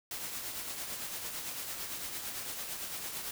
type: noise with tremolo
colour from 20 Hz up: white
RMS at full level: -38 dBFS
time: 0.11-3.31 s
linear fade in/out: 2 ms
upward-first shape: triangle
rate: 8.9 Hz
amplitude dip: 45%
effects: none